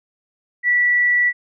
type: tone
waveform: sine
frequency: 1954 Hz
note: B6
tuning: 19 cents flat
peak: -13 dBFS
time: 0.63-1.33 s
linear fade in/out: 50 ms
effects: none